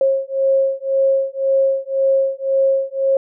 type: beating tone pair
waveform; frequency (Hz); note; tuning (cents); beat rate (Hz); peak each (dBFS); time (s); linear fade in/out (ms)
sine; 539 / 540.9; C#5 / C#5; -49 / -43; 1.9; -17; 0.01-3.17; 2
effects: none